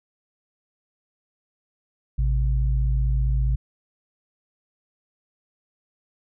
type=tone pair together; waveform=sine; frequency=54.71 / 130 Hz; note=A1 / C3; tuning=-9 / -11 cents; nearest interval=octave + minor third; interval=1498 cents; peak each=-19 / -26 dBFS; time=2.18-3.56 s; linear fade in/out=10 ms; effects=none